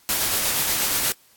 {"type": "noise with tremolo", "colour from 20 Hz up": "white", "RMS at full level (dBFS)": -21, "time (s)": [0.09, 1.12], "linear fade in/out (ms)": 0, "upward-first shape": "sine", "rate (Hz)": 8.4, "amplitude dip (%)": 30, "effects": ["white hiss -56 dBFS RMS until 1.36 s", "AAC 64 kbps"]}